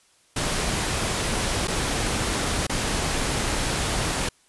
pink noise with dropouts, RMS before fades -25 dBFS, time 0.36-4.29 s, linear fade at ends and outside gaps 5 ms, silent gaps 1.674-1.68 / 2.669-2.695 s, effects white hiss -60 dBFS RMS until 4.48 s + resampled to 24000 Hz

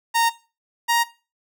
sawtooth tone pair in turn, 925 / 937.4 Hz, A#5 / A#5, -14 / +9 cents, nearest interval unison, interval 23 cents, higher second, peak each -13 dBFS, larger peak neither, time 0.14-0.3 / 0.88-1.04 s, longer neither, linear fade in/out 20 ms, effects noise-tail reverb RT60 0.3 s tail -17 dB re dry

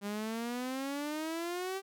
sawtooth exponential sweep, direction up, 200 to 392 Hz, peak -31 dBFS, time 0.01-1.82 s, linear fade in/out 50 ms, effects none

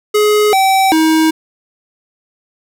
square tone with pitch steps, 420.8 / 770 / 317.9 Hz, G#4 / G5 / D#4, +23 / -31 / +37 cents, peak -9 dBFS, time 0.14-1.31 s, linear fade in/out 10 ms, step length 390 ms, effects none

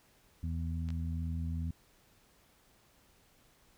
harmonic tone, 82.41 Hz, E2, in tune, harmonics 1 / 2 / 3, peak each -34 / -40 / -44 dBFS, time 0.43-1.71 s, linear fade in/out 5 ms
clicks, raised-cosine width 0.2 ms, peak -33 dBFS, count 2, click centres 0.888 / 0.904 s
effects pink hiss -66 dBFS RMS until 3.77 s

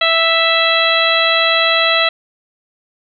harmonic tone, 659.3 Hz, E5, in tune, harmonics 1 / 2 / 3 / 4 / 5 / 6, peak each -18 / -18 / -18 / -18 / -18 / -18 dBFS, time 0.01-2.09 s, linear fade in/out 5 ms, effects none

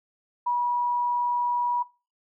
sine tone, 969 Hz, B5, 33 cents flat, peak -22 dBFS, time 0.46-1.83 s, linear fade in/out 10 ms, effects noise-tail reverb RT60 0.3 s tail -20 dB re dry

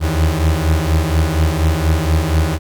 35% pulse beating tone pair, 77.3 / 81.5 Hz, D#2 / E2, -11 / -19 cents, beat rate 4.2 Hz, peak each -14 dBFS, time 0-2.59 s, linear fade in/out 50 ms, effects none

